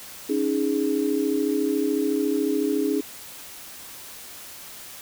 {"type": "chord", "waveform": "sine", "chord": "C# suspended second", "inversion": "none", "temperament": "equal", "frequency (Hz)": [277.2, 311.1, 415.3], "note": ["C#4", "D#4", "G#4"], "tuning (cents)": [0, 0, 0], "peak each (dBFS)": -25, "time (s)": [0.29, 3.01], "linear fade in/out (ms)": 10, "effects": ["white hiss -41 dBFS RMS until 5.01 s"]}